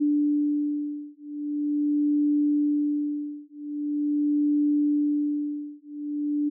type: beating tone pair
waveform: sine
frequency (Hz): 293.7 / 294.13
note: D4 / D4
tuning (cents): 0 / +3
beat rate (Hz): 0.43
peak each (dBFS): -25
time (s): 0-6.5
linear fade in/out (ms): 20
effects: none